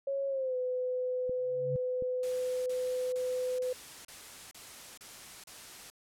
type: tone with pitch glide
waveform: sine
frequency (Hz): 550 to 504.4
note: C#5 to B4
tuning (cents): -14 to +36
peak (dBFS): -30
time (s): 0.07-3.73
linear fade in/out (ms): 5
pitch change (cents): -150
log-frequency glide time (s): 0.28-0.56
type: clicks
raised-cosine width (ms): 3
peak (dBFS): -31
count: 2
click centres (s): 1.295 / 2.023
type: tone with exponential growth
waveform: sine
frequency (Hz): 138.5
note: C#3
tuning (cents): -1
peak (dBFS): -30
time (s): 1.37-1.76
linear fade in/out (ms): 0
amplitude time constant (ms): 83
type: noise bursts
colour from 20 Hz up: white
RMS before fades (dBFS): -48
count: 8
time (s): 2.23-5.901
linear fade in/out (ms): 2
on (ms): 430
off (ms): 33
effects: low-pass 11000 Hz 12 dB/octave